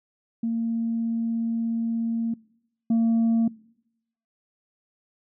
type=tone pair in turn; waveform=sine; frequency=229.2 / 228.3 Hz; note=A#3 / A#3; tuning=-29 / -36 cents; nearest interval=unison; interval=7 cents; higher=first; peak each=-22 / -15 dBFS; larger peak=second; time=0.43-2.34 / 2.9-3.48 s; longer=first; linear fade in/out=5 ms; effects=noise-tail reverb RT60 0.8 s tail -24 dB re dry + tanh soft clip ceiling -17 dBFS